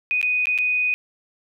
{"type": "tone with dropouts", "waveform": "sine", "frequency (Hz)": 2489, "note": "D#7", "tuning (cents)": 0, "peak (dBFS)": -18, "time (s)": [0.11, 0.94], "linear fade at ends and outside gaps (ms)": 0, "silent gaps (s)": [[0.214, 0.228], [0.456, 0.47], [0.578, 0.586]], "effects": []}